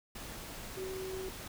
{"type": "tone in noise", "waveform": "sine", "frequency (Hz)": 377.6, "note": "F#4", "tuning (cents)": 35, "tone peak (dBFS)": -38, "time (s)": [0.77, 1.29], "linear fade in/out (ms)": 5, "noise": "pink", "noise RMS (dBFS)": -45, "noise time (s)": [0.15, 1.48], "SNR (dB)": 4, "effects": []}